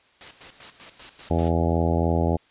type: noise with tremolo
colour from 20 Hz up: white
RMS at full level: -40 dBFS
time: 0.21-1.51 s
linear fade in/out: 0 ms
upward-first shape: square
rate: 5.1 Hz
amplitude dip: 70%
type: harmonic tone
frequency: 83.4 Hz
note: E2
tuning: 21 cents sharp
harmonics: 1 / 2 / 3 / 4 / 5 / 6 / 7 / 8 / 9 / 10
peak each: -23 / -26 / -28 / -29 / -30 / -31 / -31 / -32 / -33 / -33 dBFS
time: 1.3-2.37 s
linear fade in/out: 10 ms
effects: white hiss -59 dBFS RMS until 2.5 s + resampled to 8000 Hz